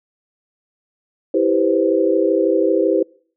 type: chord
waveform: sine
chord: C major seventh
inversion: first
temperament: just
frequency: 327 / 392.4 / 490.5 / 523.3 Hz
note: E4 / G4 / B4 / C5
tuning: -14 / +2 / -12 / 0 cents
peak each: -18 / -18 / -21 / -19 dBFS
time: 1.34-3.03 s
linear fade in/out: 5 ms
effects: noise-tail reverb RT60 0.5 s tail -26 dB re dry